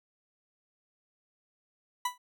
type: tone with exponential decay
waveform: 40% pulse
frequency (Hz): 987.8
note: B5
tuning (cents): 0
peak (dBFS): -24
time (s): 2.05-2.18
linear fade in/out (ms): 5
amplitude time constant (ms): 27
effects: none